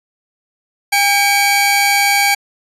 sawtooth tone pair together, 805.4 / 2278 Hz, G5 / C#7, +47 / +47 cents, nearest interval octave + tritone, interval 1800 cents, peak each -10 dBFS, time 0.92-2.35 s, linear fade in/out 10 ms, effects resampled to 32000 Hz

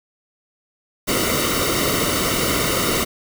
pink noise with comb filter, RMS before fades -20 dBFS, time 1.07-3.05 s, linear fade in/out 20 ms, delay 1.2 ms, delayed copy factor -0.75, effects none

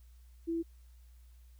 sine tone, 332.4 Hz, E4, 15 cents sharp, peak -31 dBFS, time 0.47-0.63 s, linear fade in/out 20 ms, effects added 60 Hz sine -54 dBFS peak until 1.59 s + white hiss -72 dBFS RMS until 1.59 s

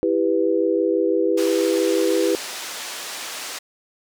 sine chord, E minor, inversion none, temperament just, 329.6 / 395.6 / 494.4 Hz, E4 / G4 / B4, 0 / +16 / +2 cents, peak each -21 dBFS, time 0.03-2.35 s, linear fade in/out 0 ms
white band-pass noise, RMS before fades -32 dBFS, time 1.37-3.59 s, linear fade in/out 10 ms, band 380 to 7000 Hz, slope 12 dB/octave
effects none

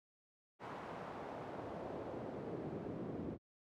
brown noise with band-pass filter sweep, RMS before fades -45 dBFS, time 0.59-3.38 s, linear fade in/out 50 ms, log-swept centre 1000 to 300 Hz, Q 1.1, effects high-pass 100 Hz 12 dB/octave

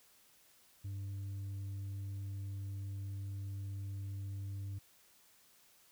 sine tone with tanh clipping, 98.6 Hz, G2, 11 cents sharp, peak -40 dBFS, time 0.84-4.79 s, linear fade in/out 10 ms, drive 3 dB, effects white hiss -66 dBFS RMS until 5.91 s

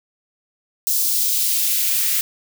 blue noise with high-pass filter sweep, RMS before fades -19 dBFS, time 0.87-2.21 s, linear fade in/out 0 ms, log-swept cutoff 5400 to 1700 Hz, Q 1.1, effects none

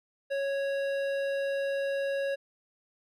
sine tone with hard clipping, 553 Hz, C#5, 4 cents flat, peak -30 dBFS, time 0.3-2.36 s, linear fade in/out 20 ms, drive 12 dB, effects none

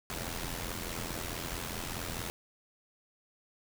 pink noise with amplitude modulation, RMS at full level -35 dBFS, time 0.1-2.3 s, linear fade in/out 0 ms, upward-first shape sine, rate 84.7 Hz, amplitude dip 70%, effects none

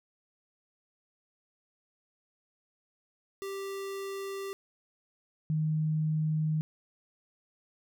square / sine tone pair in turn, 392 / 155.57 Hz, G4 / D#3, 0 / 0 cents, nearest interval octave + major third, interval 1600 cents, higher first, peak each -36 / -26 dBFS, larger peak second, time 3.42-4.53 / 5.5-6.61 s, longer neither, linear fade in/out 0 ms, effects none

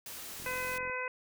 white noise, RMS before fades -44 dBFS, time 0.06-0.78 s, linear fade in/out 2 ms
click train, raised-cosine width 3 ms, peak -39 dBFS, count 23, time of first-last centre 0.4-0.898 s, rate 44.2 Hz
harmonic tone, 506 Hz, B4, 42 cents sharp, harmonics 1 / 2 / 3 / 4 / 5, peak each -40 / -40 / -40 / -40 / -40 dBFS, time 0.46-1.08 s, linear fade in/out 2 ms
effects none

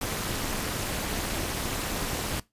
pink noise with amplitude modulation, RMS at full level -27 dBFS, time 0.01-2.4 s, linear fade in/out 5 ms, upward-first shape sine, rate 245 Hz, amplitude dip 85%, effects noise-tail reverb RT60 0.2 s tail -20 dB re dry + resampled to 32000 Hz

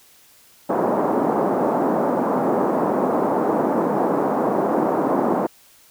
pink band-pass noise, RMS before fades -20 dBFS, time 0.69-5.47 s, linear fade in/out 10 ms, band 220 to 1000 Hz, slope 24 dB/octave, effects white hiss -52 dBFS RMS until 5.9 s

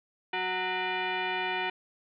sine tone with frequency modulation, 739 Hz, F#5, 2 cents flat, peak -28 dBFS, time 0.33-1.7 s, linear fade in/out 5 ms, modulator 554 Hz, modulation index 4, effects none

